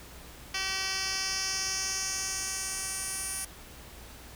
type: tone with band-pass filter sweep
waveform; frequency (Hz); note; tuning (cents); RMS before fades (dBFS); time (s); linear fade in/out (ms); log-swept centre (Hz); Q
10% pulse; 382.9; G4; -41; -33; 0.54-3.45; 5; 4000 to 9900; 2.3
effects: added 60 Hz sine -51 dBFS peak until 4.35 s + pink hiss -49 dBFS RMS until 4.35 s